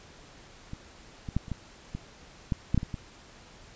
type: clicks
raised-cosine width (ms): 5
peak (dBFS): -25 / -23 / -13 / -30 / -19 / -21 / -14 / -12 / -11 / -21 / -21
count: 11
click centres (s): 0.734 / 1.288 / 1.366 / 1.482 / 1.517 / 1.95 / 2.522 / 2.745 / 2.777 / 2.831 / 2.942
effects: pink hiss -52 dBFS RMS until 3.75 s + resampled to 16000 Hz